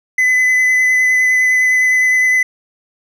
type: tone with vibrato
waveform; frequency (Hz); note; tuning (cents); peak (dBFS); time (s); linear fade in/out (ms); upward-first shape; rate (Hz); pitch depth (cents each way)
triangle; 2015; B6; +34; -8; 0.18-2.43; 5; sine; 9.8; 12
effects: none